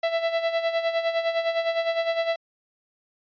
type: tone with tremolo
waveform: 45% pulse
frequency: 664 Hz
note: E5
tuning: 12 cents sharp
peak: -20 dBFS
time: 0.03-2.36 s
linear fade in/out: 5 ms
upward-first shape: sine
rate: 9.8 Hz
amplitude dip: 65%
effects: resampled to 11025 Hz